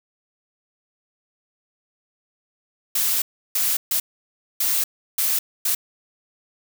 blue noise bursts at uneven times, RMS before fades -21 dBFS, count 6, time 2.95-3.22 / 3.55-3.77 / 3.91-4 / 4.6-4.84 / 5.18-5.39 / 5.65-5.75 s, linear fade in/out 5 ms, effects none

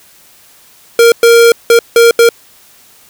square tone bursts at uneven times, 466.2 Hz, A#4, in tune, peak -3 dBFS, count 5, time 0.99-1.12 / 1.23-1.52 / 1.7-1.79 / 1.96-2.11 / 2.19-2.29 s, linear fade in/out 2 ms, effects white hiss -43 dBFS RMS until 3.09 s

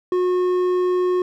sine tone with hard clipping, 362.8 Hz, F#4, 34 cents flat, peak -18 dBFS, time 0.12-1.22 s, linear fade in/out 2 ms, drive 6 dB, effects none

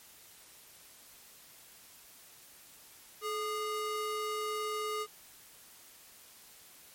square ring-modulated tone, 826 Hz, G#5, 10 cents flat, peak -31 dBFS, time 3.21-5.07 s, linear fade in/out 50 ms, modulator 397 Hz, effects white hiss -56 dBFS RMS until 6.94 s + MP3 64 kbps

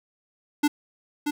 square tone with echo, 294.3 Hz, D4, 4 cents sharp, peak -18 dBFS, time 0.63-0.68 s, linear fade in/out 10 ms, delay 630 ms, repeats 1, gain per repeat -6 dB, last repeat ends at 1.31 s, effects none

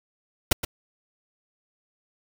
pink noise with echo, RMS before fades -18 dBFS, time 0.51-0.53 s, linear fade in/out 5 ms, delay 120 ms, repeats 1, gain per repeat -11 dB, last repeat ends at 0.65 s, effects none

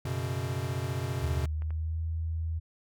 square chord, F# suspended fourth, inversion none, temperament equal, 92.5 / 123.47 / 138.59 Hz, F#2 / B2 / C#3, 0 / 0 / 0 cents, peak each -36 / -34 / -37 dBFS, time 0.05-1.46 s, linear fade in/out 5 ms
clicks, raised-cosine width 0.5 ms, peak -34 dBFS, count 4, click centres 0.542 / 0.895 / 1.621 / 1.706 s
sine tone with pitch glide, 76.9 to 81.19 Hz, D#2 to E2, -20 to -26 cents, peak -29 dBFS, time 1.21-2.6 s, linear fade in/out 20 ms, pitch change +94 cents, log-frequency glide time 1.5-2.01 s
effects none

